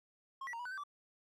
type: tone with pitch steps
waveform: triangle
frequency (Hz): 1074 / 1945 / 926 / 974 / 1496 / 1552 / 1161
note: C6 / B6 / A#5 / B5 / F#6 / G6 / D6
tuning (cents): +45 / -27 / -12 / -24 / +19 / -18 / -20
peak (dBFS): -39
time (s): 0.41-0.837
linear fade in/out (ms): 5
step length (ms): 61
effects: none